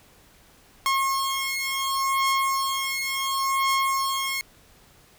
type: beating tone pair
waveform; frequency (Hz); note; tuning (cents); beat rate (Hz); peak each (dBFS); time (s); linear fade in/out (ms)
sawtooth; 1081 / 1081.7; C#6 / C#6; -44 / -43; 0.7; -22; 0.86-4.41; 0
effects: pink hiss -55 dBFS RMS until 5.18 s